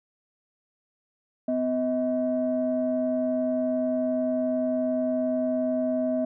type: tone pair together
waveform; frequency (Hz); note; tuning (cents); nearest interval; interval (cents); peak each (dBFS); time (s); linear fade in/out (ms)
sine; 253 / 635.7; B3 / D#5; +42 / +37; octave + major third; 1595; -25; 1.48-6.25; 5
effects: tanh soft clip ceiling -16 dBFS

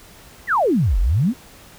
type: exponential two-way sweep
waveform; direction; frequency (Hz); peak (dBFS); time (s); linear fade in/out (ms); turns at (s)
sine; down then up; 2093 to 39.64 to 284.2; -14; 0.47-1.34; 50; 0.99
effects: pink hiss -45 dBFS RMS until 1.78 s

